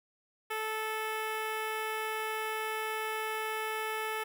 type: tone with notch filter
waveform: 10% pulse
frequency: 436.5 Hz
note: A4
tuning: 14 cents flat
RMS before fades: -35 dBFS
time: 0.5-4.24 s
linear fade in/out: 10 ms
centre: 6400 Hz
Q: 1.4
effects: none